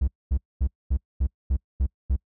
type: tone bursts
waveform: triangle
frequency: 65.41 Hz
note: C2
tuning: in tune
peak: -17 dBFS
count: 8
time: 0.01-2.164 s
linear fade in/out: 10 ms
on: 68 ms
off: 230 ms
effects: noise-tail reverb RT60 0.1 s tail -26 dB re dry